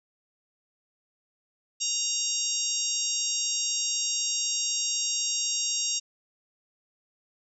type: harmonic tone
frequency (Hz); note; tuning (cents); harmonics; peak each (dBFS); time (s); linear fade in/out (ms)
936; A#5; +7; 3 / 4 / 5 / 6 / 7 / 8; -36 / -35 / -37 / -30 / -32 / -33; 1.8-6; 20
effects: none